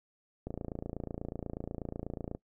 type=click train; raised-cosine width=2 ms; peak=-24 dBFS; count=54; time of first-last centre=0.47-2.349 s; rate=28.2 Hz; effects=noise-tail reverb RT60 0.1 s tail -21 dB re dry